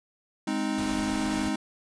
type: chord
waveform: square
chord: Ab major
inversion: none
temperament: equal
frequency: 207.7 / 261.6 / 311.1 Hz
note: Ab3 / C4 / Eb4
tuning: 0 / 0 / 0 cents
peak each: -32 / -32 / -31 dBFS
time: 0.47-1.56 s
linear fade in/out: 5 ms
type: noise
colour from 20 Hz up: pink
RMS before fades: -37 dBFS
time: 0.78-1.49 s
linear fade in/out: 2 ms
effects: resampled to 22050 Hz